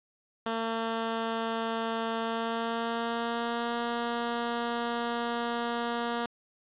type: tone with pitch glide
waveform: 10% pulse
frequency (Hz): 226.7 to 236.2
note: A#3 to A#3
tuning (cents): -48 to +23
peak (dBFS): -21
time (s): 0.46-6.26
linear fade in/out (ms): 2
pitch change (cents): +71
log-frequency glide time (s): 2.18-3.76
effects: resampled to 8000 Hz + 9-bit

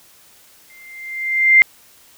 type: tone with exponential growth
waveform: sine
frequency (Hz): 2093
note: C7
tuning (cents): 0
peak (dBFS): -4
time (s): 0.7-1.62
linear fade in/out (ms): 0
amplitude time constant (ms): 200
effects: white hiss -49 dBFS RMS until 2.17 s

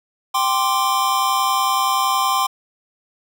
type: chord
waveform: square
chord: G suspended fourth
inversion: none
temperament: just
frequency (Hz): 784 / 1045.3 / 1176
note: G5 / C6 / D6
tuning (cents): 0 / -2 / +2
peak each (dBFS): -23 / -19 / -24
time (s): 0.34-2.47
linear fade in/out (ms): 10
effects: none

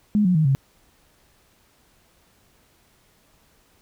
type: tone with pitch steps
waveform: sine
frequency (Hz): 209 / 180.9 / 156.57 / 135.52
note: G#3 / F#3 / D#3 / C#3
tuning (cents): +11 / -39 / +11 / -39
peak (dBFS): -15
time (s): 0.15-0.55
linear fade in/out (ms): 0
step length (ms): 100
effects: pink hiss -60 dBFS RMS until 3.81 s

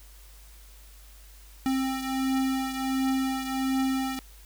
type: beating tone pair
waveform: square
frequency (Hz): 264.3 / 265.7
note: C4 / C4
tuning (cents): +18 / +27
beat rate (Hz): 1.4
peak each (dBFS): -27 / -33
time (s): 1.66-4.19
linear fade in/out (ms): 0
effects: added 50 Hz sine -48 dBFS peak until 4.45 s + white hiss -55 dBFS RMS until 4.45 s

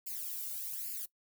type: noise with flanger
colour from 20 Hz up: violet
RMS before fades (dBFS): -40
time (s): 0.06-1.06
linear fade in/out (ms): 10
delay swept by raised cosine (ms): 0.41 to 1.41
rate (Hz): 1.2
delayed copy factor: +1
effects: noise-tail reverb RT60 0.1 s tail -20 dB re dry

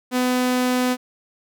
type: tone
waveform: sawtooth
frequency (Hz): 251.1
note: B3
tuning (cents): +29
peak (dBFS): -14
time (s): 0.11-0.97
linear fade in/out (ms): 50
effects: none

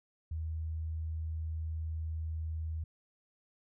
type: tone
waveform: sine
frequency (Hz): 79.8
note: D#2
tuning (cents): +44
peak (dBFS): -34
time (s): 0.31-2.84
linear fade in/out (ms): 5
effects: none

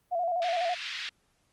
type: tone with vibrato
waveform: sine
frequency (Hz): 696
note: F5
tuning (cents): -6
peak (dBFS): -26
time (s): 0.11-0.75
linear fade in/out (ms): 20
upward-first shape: square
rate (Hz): 12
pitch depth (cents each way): 60
type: band-pass noise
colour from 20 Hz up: pink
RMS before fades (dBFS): -37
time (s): 0.42-1.09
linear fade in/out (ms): 0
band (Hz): 1800 to 4400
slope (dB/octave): 24
effects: pink hiss -71 dBFS RMS until 1.52 s + Opus 32 kbps

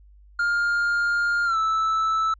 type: tone with pitch glide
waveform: triangle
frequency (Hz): 1408 to 1313.7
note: F6 to E6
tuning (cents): +14 to -6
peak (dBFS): -18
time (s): 0.39-2.34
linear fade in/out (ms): 5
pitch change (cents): -120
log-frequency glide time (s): 1.45-1.57
effects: added 50 Hz sine -48 dBFS peak until 2.39 s + resampled to 16000 Hz

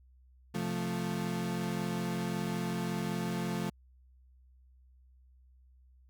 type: chord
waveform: 35% pulse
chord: F major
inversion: second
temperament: equal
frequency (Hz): 130.81 / 174.61 / 220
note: C3 / F3 / A3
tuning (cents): 0 / 0 / 0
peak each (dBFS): -39 / -33 / -35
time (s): 0.54-3.7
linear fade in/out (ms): 10
effects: added 63 Hz sine -58 dBFS peak until 6.09 s

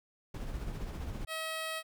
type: noise with tremolo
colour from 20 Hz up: brown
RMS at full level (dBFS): -37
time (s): 0.34-1.25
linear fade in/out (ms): 5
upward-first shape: sine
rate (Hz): 15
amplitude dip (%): 40
type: tone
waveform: 10% pulse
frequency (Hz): 640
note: D#5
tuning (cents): +49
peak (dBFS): -27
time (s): 1.27-1.83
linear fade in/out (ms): 50
effects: none

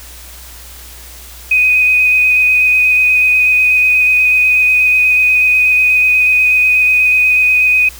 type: tone with vibrato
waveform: sine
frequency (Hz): 2500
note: D#7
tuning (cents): +8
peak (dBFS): -7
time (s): 1.51-7.89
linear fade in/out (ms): 5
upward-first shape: square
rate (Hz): 8.2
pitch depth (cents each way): 11
effects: added 60 Hz sine -35 dBFS peak until 7.99 s + white hiss -35 dBFS RMS until 7.99 s

